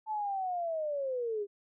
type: linear sweep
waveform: sine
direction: down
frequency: 880 to 395.6 Hz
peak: -31 dBFS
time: 0.06-1.47 s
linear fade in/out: 50 ms
effects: none